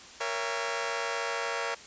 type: chord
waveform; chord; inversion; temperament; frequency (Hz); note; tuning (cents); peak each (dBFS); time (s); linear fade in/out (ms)
15% pulse; A# diminished seventh; none; just; 466.2 / 559.4 / 671.3 / 805.5; A#4 / C#5 / E5 / G5; 0 / +16 / +31 / +47; -28 / -29 / -30 / -33; 0.2-1.75; 10
effects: white hiss -48 dBFS RMS until 1.86 s + resampled to 16000 Hz